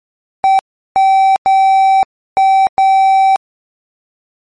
triangle tone bursts at uneven times, 772 Hz, G5, 27 cents flat, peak -4 dBFS, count 5, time 0.44-0.59 / 0.96-1.36 / 1.46-2.03 / 2.37-2.67 / 2.78-3.36 s, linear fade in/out 0 ms, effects MP3 48 kbps

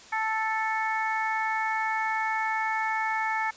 harmonic tone, 440 Hz, A4, in tune, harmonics 2 / 3 / 4 / 5, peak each -28 / -34 / -31 / -33 dBFS, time 0.12-3.51 s, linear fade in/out 10 ms, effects white hiss -49 dBFS RMS until 3.56 s + resampled to 16000 Hz

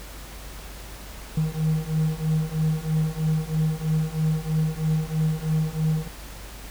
triangle beating tone pair, 155.56 / 158.66 Hz, D#3 / D#3, 0 / +34 cents, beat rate 3.1 Hz, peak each -23 / -22 dBFS, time 1.37-6.08 s, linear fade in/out 5 ms, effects added 50 Hz sine -39 dBFS peak until 6.7 s + pink hiss -42 dBFS RMS until 6.7 s

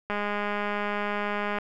click train, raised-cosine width 0.5 ms, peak -15 dBFS, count 307, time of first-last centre 0.1-1.585 s, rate 206 Hz, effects none

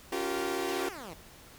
sawtooth chord, G half-diminished seventh, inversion second, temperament equal with one note detuned, 277.2 / 349.2 / 384.8 / 466.2 Hz, Db4 / F4 / G4 / Bb4, 0 / 0 / -32 / 0 cents, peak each -35 / -31 / -30 / -35 dBFS, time 0.12-0.89 s, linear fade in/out 5 ms
10% pulse exponential sweep, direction down, 1098 to 146.83 Hz, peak -33 dBFS, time 0.68-1.14 s, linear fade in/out 10 ms
effects pink hiss -53 dBFS RMS until 1.58 s

